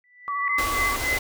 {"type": "tone with exponential growth", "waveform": "sine", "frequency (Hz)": 1975.5, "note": "B6", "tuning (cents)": 0, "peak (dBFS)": -21, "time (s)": [0.04, 0.48], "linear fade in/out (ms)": 1, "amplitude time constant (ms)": 95}
{"type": "tone with vibrato", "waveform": "sine", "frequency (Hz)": 1138, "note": "C#6", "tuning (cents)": 45, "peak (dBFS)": -25, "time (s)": [0.28, 0.96], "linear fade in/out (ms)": 0, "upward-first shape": "sine", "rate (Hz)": 14, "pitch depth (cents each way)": 24}
{"type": "tone with tremolo", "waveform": "sine", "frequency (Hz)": 2040, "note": "C7", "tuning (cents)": -44, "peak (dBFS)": -21, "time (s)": [0.49, 1.18], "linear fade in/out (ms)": 5, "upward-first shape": "sine", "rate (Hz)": 3.6, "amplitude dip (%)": 85}
{"type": "band-stop noise", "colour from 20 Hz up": "pink", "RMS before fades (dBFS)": -29, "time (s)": [0.58, 1.19], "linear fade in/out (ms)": 5, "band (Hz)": [110, 240], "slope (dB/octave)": 48}
{"effects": []}